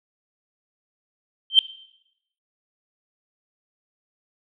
sine tone with exponential growth, 3129 Hz, G7, 4 cents flat, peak -4 dBFS, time 1.5-1.59 s, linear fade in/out 1 ms, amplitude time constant 19 ms, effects noise-tail reverb RT60 0.8 s tail -19 dB re dry + tanh soft clip ceiling -1 dBFS

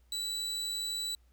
35% pulse tone, 3951 Hz, B7, in tune, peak -31 dBFS, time 0.12-1.15 s, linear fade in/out 2 ms, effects added 60 Hz sine -61 dBFS peak until 1.32 s + pink hiss -74 dBFS RMS until 1.32 s

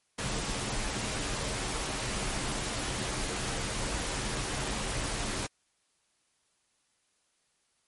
pink noise with comb filter, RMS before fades -33 dBFS, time 0.18-5.47 s, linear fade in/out 10 ms, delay 12 ms, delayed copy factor -0.5, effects white hiss -73 dBFS RMS until 7.87 s + MP3 48 kbps

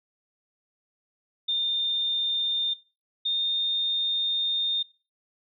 sine tone pair in turn, 3618 / 3647 Hz, A7 / A#7, +48 / -39 cents, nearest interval unison, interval 13 cents, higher second, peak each -23 dBFS, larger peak neither, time 1.48-2.74 / 3.25-4.83 s, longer second, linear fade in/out 10 ms, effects noise-tail reverb RT60 0.3 s tail -17 dB re dry

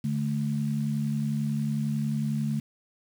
sine tone pair together, 145.94 / 217 Hz, D3 / A3, -11 / -24 cents, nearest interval perfect fifth, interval 687 cents, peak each -28 / -28 dBFS, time 0.04-2.6 s, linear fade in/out 5 ms, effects 8-bit

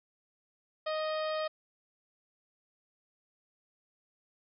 harmonic tone with a mistuned harmonic, 622.3 Hz, D#5, in tune, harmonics 1 / 2 / 3 / 4 / 5 / 6 / 7 / 8, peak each -32 / -38 / -44 / -48 / -47 / -49 / -49 / -52 dBFS, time 0.86-1.48 s, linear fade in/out 10 ms, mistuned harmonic 5, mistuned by +23 cents, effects none

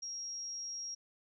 sine tone, 5610 Hz, F8, 7 cents sharp, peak -39 dBFS, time 0.02-0.95 s, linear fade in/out 10 ms, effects none

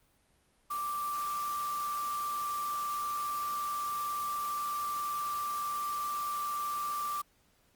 sine tone in noise, 1174.7 Hz, D6, in tune, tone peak -32 dBFS, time 0.7-7.22 s, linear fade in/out 10 ms, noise white, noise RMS -45 dBFS, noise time 0.7-7.22 s, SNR +10 dB, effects pink hiss -69 dBFS RMS until 7.75 s + Opus 32 kbps

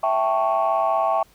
sine chord, A dominant seventh, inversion second, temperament equal, 659.3 / 784 / 880 / 1108.7 Hz, E5 / G5 / A5 / C#6, 0 / 0 / 0 / 0 cents, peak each -21 / -22 / -25 / -23 dBFS, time 0.03-1.23 s, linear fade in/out 5 ms, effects tanh soft clip ceiling -11 dBFS + pink hiss -56 dBFS RMS until 1.34 s

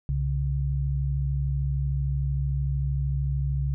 sine tone pair together, 65.35 / 138.59 Hz, C2 / C#3, -1 / 0 cents, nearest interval octave + minor second, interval 1301 cents, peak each -26 dBFS, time 0.09-3.74 s, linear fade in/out 0 ms, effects none

